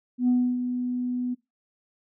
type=tone with ADSR envelope; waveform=sine; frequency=247.9 Hz; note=B3; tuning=7 cents sharp; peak=-16 dBFS; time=0.18-1.35 s; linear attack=100 ms; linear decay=290 ms; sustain=-9 dB; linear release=19 ms; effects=noise-tail reverb RT60 0.2 s tail -20 dB re dry + tanh soft clip ceiling -15 dBFS